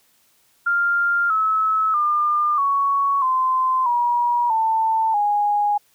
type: tone with pitch steps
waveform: sine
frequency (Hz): 1396.9 / 1295.8 / 1202.1 / 1115.1 / 1034.5 / 959.6 / 890.2 / 825.8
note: F6 / E6 / D6 / C#6 / C6 / A#5 / A5 / G#5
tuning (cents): 0 / -30 / +40 / +10 / -20 / +50 / +20 / -10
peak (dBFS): -16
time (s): 0.66-5.78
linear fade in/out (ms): 10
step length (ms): 640
effects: white hiss -60 dBFS RMS until 5.94 s